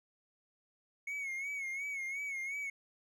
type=tone with vibrato; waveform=triangle; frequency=2200 Hz; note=C#7; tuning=14 cents flat; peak=-35 dBFS; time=1.07-2.7 s; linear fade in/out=5 ms; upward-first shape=sine; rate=2.8 Hz; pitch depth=70 cents each way; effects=none